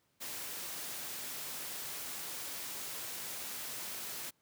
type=noise; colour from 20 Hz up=white; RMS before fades=-42 dBFS; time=0.2-4.31 s; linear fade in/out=20 ms; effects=pink hiss -75 dBFS RMS until 4.41 s + high-pass 100 Hz 12 dB/octave

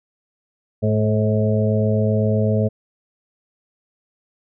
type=harmonic tone with a mistuned harmonic; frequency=107.8 Hz; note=A2; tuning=35 cents flat; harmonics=1 / 2 / 4 / 5 / 6; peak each=-18 / -21 / -24 / -25 / -26 dBFS; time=0.82-2.69 s; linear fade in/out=20 ms; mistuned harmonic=6; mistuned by=-15 cents; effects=none

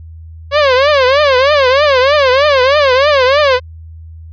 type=tone with vibrato; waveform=sawtooth; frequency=550 Hz; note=C#5; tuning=14 cents flat; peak=-3 dBFS; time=0.51-3.6 s; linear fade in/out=50 ms; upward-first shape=triangle; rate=3.2 Hz; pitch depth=190 cents each way; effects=added 81 Hz sine -29 dBFS peak until 4.32 s + resampled to 11025 Hz

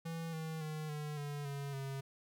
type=tone with pitch steps; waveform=square; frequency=164.81 / 159.66 / 154.66 / 149.83 / 145.14 / 140.6 / 136.21 Hz; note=E3 / D#3 / D#3 / D3 / D3 / C#3 / C#3; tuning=0 / +45 / -10 / +35 / -20 / +25 / -30 cents; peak=-40 dBFS; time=0.05-2.01 s; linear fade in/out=10 ms; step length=280 ms; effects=none

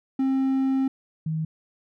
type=tone pair in turn; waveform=triangle / sine; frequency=266.4 / 158.4 Hz; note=C4 / D#3; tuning=+31 / +31 cents; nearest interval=major sixth; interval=900 cents; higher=first; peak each=-18 / -24 dBFS; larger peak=first; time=0.19-0.88 / 1.26-1.45 s; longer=first; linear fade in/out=5 ms; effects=none

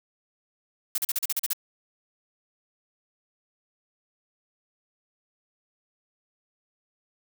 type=noise bursts; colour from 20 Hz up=blue; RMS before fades=-26 dBFS; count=9; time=0.95-1.533 s; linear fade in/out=5 ms; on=31 ms; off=38 ms; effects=none

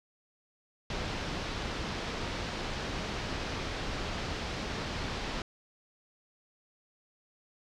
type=low-pass noise; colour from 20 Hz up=pink; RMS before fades=-36 dBFS; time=0.9-5.42 s; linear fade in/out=2 ms; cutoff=5300 Hz; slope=24 dB/octave; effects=none

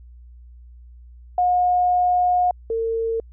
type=tone pair in turn; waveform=sine; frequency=720 / 453.6 Hz; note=F#5 / A#4; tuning=-47 / -47 cents; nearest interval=minor sixth; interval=800 cents; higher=first; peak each=-15 / -20 dBFS; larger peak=first; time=1.38-2.51 / 2.7-3.2 s; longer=first; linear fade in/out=2 ms; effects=added 60 Hz sine -41 dBFS peak until 3.32 s

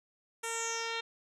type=tone with low-pass filter sweep; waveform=10% pulse; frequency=457.8 Hz; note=A#4; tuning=31 cents flat; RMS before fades=-36 dBFS; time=0.43-1.01 s; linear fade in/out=10 ms; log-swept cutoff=9500 to 3900 Hz; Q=5.9; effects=none

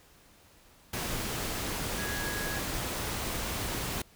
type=tone in noise; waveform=sine; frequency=1661.2 Hz; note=G#6; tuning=in tune; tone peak=-37 dBFS; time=1.98-2.59 s; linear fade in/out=5 ms; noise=pink; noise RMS=-34 dBFS; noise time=0.93-4.02 s; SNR=-6 dB; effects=pink hiss -59 dBFS RMS until 4.15 s

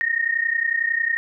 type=tone pair together; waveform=sine; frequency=1837 / 1868 Hz; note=A#6 / A#6; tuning=-26 / +3 cents; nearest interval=unison; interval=29 cents; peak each=-22 / -22 dBFS; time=0.01-1.17 s; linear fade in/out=0 ms; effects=none

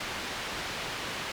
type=low-pass noise; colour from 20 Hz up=white; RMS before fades=-36 dBFS; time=0-1.32 s; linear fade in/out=5 ms; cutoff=3200 Hz; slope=12 dB/octave; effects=none

